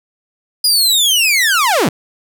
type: linear sweep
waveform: sawtooth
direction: down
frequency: 4978 to 116.3 Hz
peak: -7 dBFS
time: 0.64-1.89 s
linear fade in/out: 5 ms
effects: none